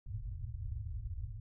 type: low-pass noise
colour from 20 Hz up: white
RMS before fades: -41 dBFS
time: 0.06-1.4 s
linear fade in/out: 5 ms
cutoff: 120 Hz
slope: 96 dB/octave
effects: none